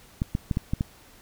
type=clicks; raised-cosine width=5 ms; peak=-12 dBFS; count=6; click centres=0.219 / 0.351 / 0.512 / 0.571 / 0.735 / 0.809 s; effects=pink hiss -53 dBFS RMS until 1.21 s